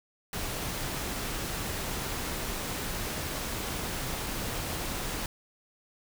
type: noise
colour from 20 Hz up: pink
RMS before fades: -34 dBFS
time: 0.33-5.26 s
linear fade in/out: 2 ms
effects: none